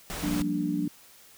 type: noise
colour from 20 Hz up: pink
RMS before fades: -35 dBFS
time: 0.1-0.42 s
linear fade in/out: 0 ms
type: chord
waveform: sine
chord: G minor seventh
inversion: third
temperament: equal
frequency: 174.61 / 196 / 233.1 / 293.7 Hz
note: F3 / G3 / Bb3 / D4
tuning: 0 / 0 / 0 / 0 cents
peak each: -32 / -34 / -34 / -28 dBFS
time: 0.23-0.88 s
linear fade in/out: 5 ms
effects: white hiss -54 dBFS RMS until 1.37 s